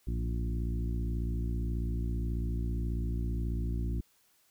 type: harmonic tone with a mistuned harmonic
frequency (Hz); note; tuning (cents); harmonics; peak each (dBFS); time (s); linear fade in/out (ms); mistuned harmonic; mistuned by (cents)
58.27; A#1; 0; 1 / 2 / 3 / 4 / 5 / 6; -31 / -37 / -41 / -43 / -45 / -47; 0.07-4.01; 5; 2; -53
effects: white hiss -68 dBFS RMS until 4.5 s